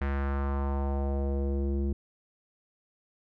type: tone with low-pass filter sweep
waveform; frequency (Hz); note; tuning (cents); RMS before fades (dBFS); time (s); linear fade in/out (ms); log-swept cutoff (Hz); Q
square; 69.3; C#2; 0; -29; 0.01-1.93; 5; 1900 to 300; 2.1
effects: none